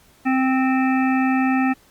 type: harmonic tone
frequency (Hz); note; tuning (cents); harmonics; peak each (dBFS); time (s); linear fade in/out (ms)
261.6; C4; 0; 1 / 3 / 5 / 7 / 9 / 10; -17 / -24 / -29 / -28 / -34 / -32; 0.25-1.74; 20
effects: pink hiss -54 dBFS RMS until 1.9 s + Opus 48 kbps